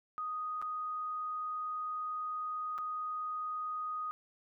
sine tone with dropouts, 1244.5 Hz, D#6, in tune, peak -35 dBFS, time 0.18-4.11 s, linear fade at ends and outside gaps 0 ms, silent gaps 0.616-0.624 / 2.78-2.785 s, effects none

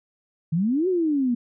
sine exponential two-way sweep, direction up then down, 152.2 to 382.4 to 232.7 Hz, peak -19 dBFS, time 0.52-1.35 s, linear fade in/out 10 ms, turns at 0.88 s, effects none

